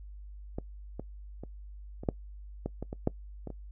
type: clicks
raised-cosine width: 2 ms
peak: -21 / -23 / -27 / -27 / -13 / -19 / -23 / -24 / -12 / -25 / -28 dBFS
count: 11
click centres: 0.585 / 0.996 / 1.436 / 2.035 / 2.088 / 2.66 / 2.826 / 2.929 / 3.074 / 3.473 / 3.503 s
effects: noise-tail reverb RT60 0.1 s tail -22 dB re dry + added 50 Hz sine -43 dBFS peak until 3.71 s